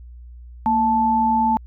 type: tone pair together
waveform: sine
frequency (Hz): 230.9 / 875.8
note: A#3 / A5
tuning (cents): -16 / -8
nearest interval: octave + major seventh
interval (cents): 2308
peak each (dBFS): -21 / -16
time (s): 0.66-1.57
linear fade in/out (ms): 0
effects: added 60 Hz sine -37 dBFS peak until 1.66 s